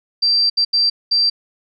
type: tone bursts at uneven times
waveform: sine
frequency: 4699 Hz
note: D8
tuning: in tune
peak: -12 dBFS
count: 4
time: 0.22-0.5 / 0.57-0.65 / 0.73-0.9 / 1.11-1.3 s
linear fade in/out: 10 ms
effects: none